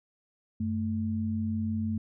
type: tone pair together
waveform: sine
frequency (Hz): 94.01 / 220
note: F#2 / A3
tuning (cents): +28 / 0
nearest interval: octave + minor third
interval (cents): 1472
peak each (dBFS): -32 / -29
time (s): 0.6-1.98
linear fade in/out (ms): 5
effects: none